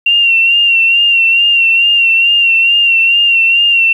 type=tone with vibrato; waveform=sine; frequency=2753 Hz; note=F7; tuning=25 cents flat; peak=-6 dBFS; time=0.06-3.93 s; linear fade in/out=5 ms; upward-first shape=sine; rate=2.3 Hz; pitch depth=42 cents each way; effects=7-bit